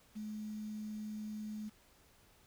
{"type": "tone with quantisation", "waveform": "sine", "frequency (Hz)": 213.3, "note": "G#3", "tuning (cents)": 46, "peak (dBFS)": -40, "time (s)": [0.15, 1.7], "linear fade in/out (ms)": 20, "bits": 10, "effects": ["pink hiss -66 dBFS RMS until 2.46 s"]}